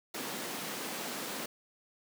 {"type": "high-pass noise", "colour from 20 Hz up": "pink", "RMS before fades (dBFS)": -39, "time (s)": [0.14, 1.46], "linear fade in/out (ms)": 5, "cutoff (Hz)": 200, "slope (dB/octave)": 24, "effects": []}